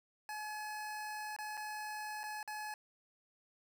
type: tone with dropouts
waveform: 25% pulse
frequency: 850 Hz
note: G#5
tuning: 40 cents sharp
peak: -37 dBFS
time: 0.29-2.74 s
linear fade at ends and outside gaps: 1 ms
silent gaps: 1.364-1.387 / 1.571-1.575 / 2.233-2.238 / 2.429-2.476 s
effects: none